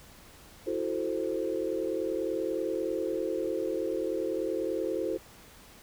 sine chord, F# half-diminished seventh, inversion third, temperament equal, 329.6 / 370 / 440 / 523.3 Hz, E4 / F#4 / A4 / C5, 0 / 0 / 0 / 0 cents, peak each -34 dBFS, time 0.66-5.18 s, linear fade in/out 20 ms, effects pink hiss -53 dBFS RMS until 5.82 s

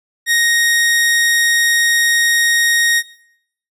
sawtooth tone, 1869 Hz, A#6, 4 cents sharp, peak -8 dBFS, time 0.26-3.03 s, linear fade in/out 50 ms, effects noise-tail reverb RT60 0.7 s tail -19 dB re dry + resampled to 32000 Hz

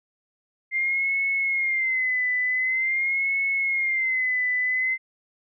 sine tone with vibrato, 2093 Hz, C7, in tune, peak -21 dBFS, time 0.71-4.98 s, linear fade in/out 50 ms, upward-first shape sine, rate 0.46 Hz, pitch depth 82 cents each way, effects none

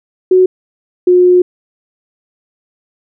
sine tone pair in turn, 370 / 360.1 Hz, F#4 / F#4, 0 / -47 cents, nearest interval unison, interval 47 cents, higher first, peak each -4 dBFS, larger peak neither, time 0.31-0.46 / 1.07-1.42 s, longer second, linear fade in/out 5 ms, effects none

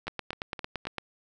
two click trains, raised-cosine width 0.3 ms, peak -21 / -16 dBFS, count 4 / 9, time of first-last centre 0.07-0.853 / 0.08-0.983 s, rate 3.83 / 8.86 Hz, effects none

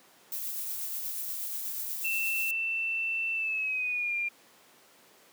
violet noise with tremolo, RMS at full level -34 dBFS, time 0.32-2.51 s, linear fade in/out 2 ms, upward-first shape triangle, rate 8.3 Hz, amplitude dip 30%
sine tone with pitch glide, 2675 to 2397 Hz, E7 to D7, +25 to +35 cents, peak -28 dBFS, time 2.04-4.29 s, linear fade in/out 10 ms, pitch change -190 cents, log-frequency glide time 3.33-4.15 s
effects pink hiss -58 dBFS RMS until 5.32 s + high-pass 300 Hz 12 dB/octave

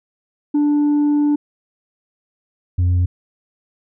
sine tone pair in turn, 293.5 / 89.19 Hz, D4 / F2, -1 / +37 cents, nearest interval octave + major sixth, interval 2062 cents, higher first, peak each -10 dBFS, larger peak neither, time 0.54-1.36 / 2.78-3.06 s, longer first, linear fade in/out 10 ms, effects tanh soft clip ceiling -12 dBFS

